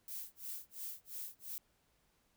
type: noise with tremolo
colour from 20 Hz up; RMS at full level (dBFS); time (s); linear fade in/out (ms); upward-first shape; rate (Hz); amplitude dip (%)
violet; -43; 0.08-1.58; 0; sine; 2.9; 100
effects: pink hiss -75 dBFS RMS until 2.36 s